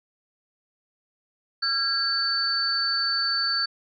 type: tone cluster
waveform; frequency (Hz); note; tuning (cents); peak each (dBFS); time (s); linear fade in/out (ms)
sine; 1362 / 1631 / 4516; F6 / G#6 / C#8; -44 / -32 / +31; -31 / -30 / -23; 1.62-3.66; 10
effects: none